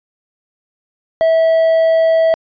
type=tone; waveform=triangle; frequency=651 Hz; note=E5; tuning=22 cents flat; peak=-7 dBFS; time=1.21-2.34 s; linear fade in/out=0 ms; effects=resampled to 11025 Hz